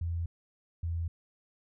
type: tone pair in turn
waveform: sine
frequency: 84.5 / 83.82 Hz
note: E2 / E2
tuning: +43 / +29 cents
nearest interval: unison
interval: 14 cents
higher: first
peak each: -30 / -30 dBFS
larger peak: neither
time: 0.01-0.26 / 0.83-1.08 s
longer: neither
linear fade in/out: 5 ms
effects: none